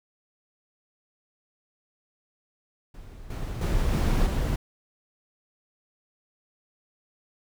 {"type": "noise with level steps", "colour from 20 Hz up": "brown", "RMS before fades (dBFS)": [-44, -32, -24, -22, -25], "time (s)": [2.94, 4.56], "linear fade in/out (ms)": 5, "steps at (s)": [3.3, 3.61, 3.92, 4.26], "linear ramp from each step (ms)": 5, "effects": []}